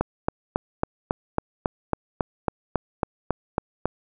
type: click train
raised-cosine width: 1 ms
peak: -7 dBFS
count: 15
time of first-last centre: 0.01-3.856 s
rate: 3.64 Hz
effects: none